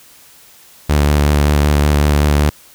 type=tone with vibrato; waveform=sawtooth; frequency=73.42 Hz; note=D2; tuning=in tune; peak=-6 dBFS; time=0.89-2.5 s; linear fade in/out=10 ms; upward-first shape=square; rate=5.3 Hz; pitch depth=18 cents each way; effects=white hiss -44 dBFS RMS until 2.74 s